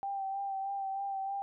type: tone with vibrato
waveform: sine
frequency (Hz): 784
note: G5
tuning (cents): 0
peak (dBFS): -33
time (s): 0.03-1.42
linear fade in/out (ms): 0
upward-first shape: sine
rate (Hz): 3.2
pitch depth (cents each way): 26
effects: none